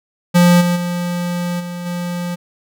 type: tone with level steps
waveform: square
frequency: 175.5 Hz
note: F3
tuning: 9 cents sharp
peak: -8 / -14 / -19 / -25 / -21 dBFS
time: 0.34-2.36 s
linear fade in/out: 20 ms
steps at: 0.6 / 0.75 / 1.59 / 1.85 s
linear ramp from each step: 20 ms
effects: none